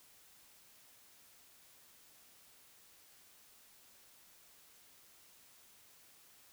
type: silence
effects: white hiss -63 dBFS RMS until 6.52 s